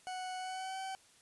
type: tone with pitch glide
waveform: 40% pulse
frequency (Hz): 740 to 765.7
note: F#5 to G5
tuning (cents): 0 to -41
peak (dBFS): -38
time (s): 0.07-0.95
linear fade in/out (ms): 0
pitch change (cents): +59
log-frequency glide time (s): 0.38-0.79
effects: white hiss -64 dBFS RMS until 1.21 s + resampled to 24000 Hz